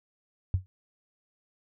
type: tone with exponential decay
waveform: sine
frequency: 92.8 Hz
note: F#2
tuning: 6 cents sharp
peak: -18 dBFS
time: 0.54-0.66 s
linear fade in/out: 0 ms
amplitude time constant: 24 ms
effects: none